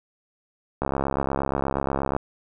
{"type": "click train", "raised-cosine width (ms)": 1, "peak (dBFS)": -10, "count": 93, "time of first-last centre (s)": [0.82, 2.165], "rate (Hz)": 68.4, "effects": []}